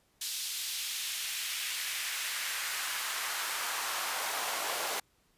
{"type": "noise with high-pass filter sweep", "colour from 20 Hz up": "pink", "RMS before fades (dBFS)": -35, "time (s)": [0.21, 5], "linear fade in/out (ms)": 5, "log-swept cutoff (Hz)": [4000, 660], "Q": 1.2, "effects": ["pink hiss -70 dBFS RMS until 5.37 s", "resampled to 32000 Hz"]}